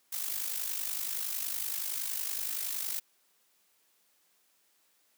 blue noise with amplitude modulation, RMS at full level -32 dBFS, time 0.12-3 s, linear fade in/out 10 ms, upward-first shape sine, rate 50.7 Hz, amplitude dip 65%, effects white hiss -70 dBFS RMS until 5.17 s + high-pass 200 Hz 12 dB/octave

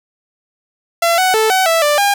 sawtooth tone with pitch steps, 677 / 745 / 438.8 / 754 / 659 / 590 / 807 Hz, E5 / F#5 / A4 / F#5 / E5 / D5 / G#5, +46 / +12 / -5 / +32 / -1 / +8 / -50 cents, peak -7 dBFS, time 1.02-2.14 s, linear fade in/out 5 ms, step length 160 ms, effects none

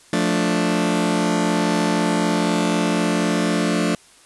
sawtooth chord, D minor, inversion first, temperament just, 176.2 / 220.2 / 293.7 Hz, F3 / A3 / D4, +16 / +2 / 0 cents, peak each -18 dBFS, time 0.13-3.95 s, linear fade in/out 2 ms, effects white hiss -50 dBFS RMS until 4.25 s + resampled to 24000 Hz

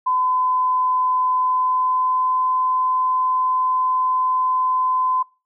sine tone with pitch glide, 1015 to 1021.5 Hz, B5 to C6, +47 to -42 cents, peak -16 dBFS, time 0.06-5.23 s, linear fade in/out 10 ms, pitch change +11 cents, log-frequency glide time 1.35-2.44 s, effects noise-tail reverb RT60 0.3 s tail -24 dB re dry

